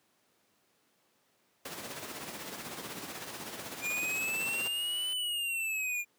pink noise with tremolo, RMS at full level -39 dBFS, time 1.65-4.68 s, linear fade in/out 5 ms, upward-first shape sine, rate 16 Hz, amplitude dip 45%
square exponential two-way sweep, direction up then down, 2400 to 3025 to 2400 Hz, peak -32 dBFS, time 3.81-6.05 s, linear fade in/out 50 ms, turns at 5.12 s
click train, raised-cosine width 0.2 ms, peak -35 dBFS, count 119, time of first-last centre 4.41-5.13 s, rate 164 Hz
effects pink hiss -71 dBFS RMS until 6.18 s + high-pass 200 Hz 12 dB/octave

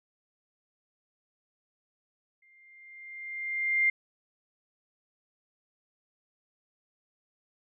sine tone with exponential growth, 2100 Hz, C7, 6 cents sharp, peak -20 dBFS, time 2.42-3.9 s, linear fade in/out 5 ms, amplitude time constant 320 ms, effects none

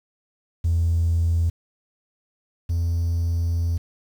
triangle tone pair in turn, 83.7 / 84.62 Hz, E2 / E2, +27 / +46 cents, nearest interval unison, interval 19 cents, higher second, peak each -14 / -17 dBFS, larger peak first, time 0.64-1.5 / 2.69-3.78 s, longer second, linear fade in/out 10 ms, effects tanh soft clip ceiling -14 dBFS + 8-bit

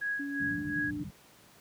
sine tone with tremolo, 1658 Hz, G#6, 3 cents flat, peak -29 dBFS, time 0.01-0.91 s, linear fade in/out 10 ms, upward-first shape sine, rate 2.8 Hz, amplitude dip 80%
sine tone with pitch glide, 282.3 to 295.5 Hz, C#4 to D4, +32 to +11 cents, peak -34 dBFS, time 0.19-1.04 s, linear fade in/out 10 ms, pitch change +79 cents, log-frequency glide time 0.41-0.64 s
white low-pass noise, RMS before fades -39 dBFS, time 0.39-1.11 s, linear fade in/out 20 ms, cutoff 220 Hz, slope 96 dB/octave
effects pink hiss -58 dBFS RMS until 1.6 s + high-pass 100 Hz 12 dB/octave

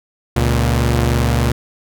sawtooth tone pair together, 70.55 / 118.1 Hz, C#2 / A#2, +31 / +23 cents, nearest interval major sixth, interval 892 cents, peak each -12 dBFS, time 0.36-1.52 s, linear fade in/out 5 ms, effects none

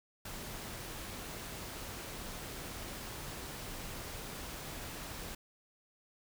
pink noise, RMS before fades -44 dBFS, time 0.25-5.35 s, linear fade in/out 5 ms, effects none

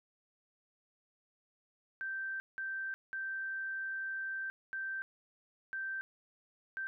sine tone bursts at uneven times, 1562 Hz, G6, 7 cents flat, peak -36 dBFS, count 6, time 2.01-2.4 / 2.58-2.94 / 3.13-4.5 / 4.73-5.02 / 5.73-6.01 / 6.77-6.87 s, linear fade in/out 0 ms, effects none

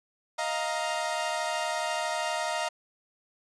sawtooth chord, Eb suspended second, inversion none, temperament equal with one note detuned, 626.2 / 698.5 / 932.3 Hz, Eb5 / F5 / Bb5, +11 / 0 / 0 cents, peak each -29 dBFS, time 0.38-2.69 s, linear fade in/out 10 ms, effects resampled to 22050 Hz

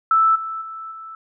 sine tone with level steps, 1318.5 Hz, E6, in tune, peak -12 / -25 / -30 / -33 dBFS, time 0.11-1.15 s, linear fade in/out 2 ms, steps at 0.35 / 0.61 / 0.91 s, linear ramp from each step 10 ms, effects none

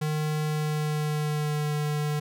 square tone with pitch glide, 152.9 to 149.32 Hz, D#3 to D3, -30 to +29 cents, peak -26 dBFS, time 0.01-2.2 s, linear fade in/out 10 ms, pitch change -41 cents, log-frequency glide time 0.45-1.77 s, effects none

